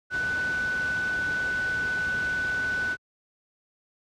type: tone in noise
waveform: sine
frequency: 1494 Hz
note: F#6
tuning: 16 cents sharp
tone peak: -25 dBFS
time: 0.1-2.97 s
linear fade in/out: 50 ms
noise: pink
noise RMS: -37 dBFS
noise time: 0.1-2.97 s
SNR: +9 dB
effects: high-pass 60 Hz 12 dB/octave + low-pass 5000 Hz 12 dB/octave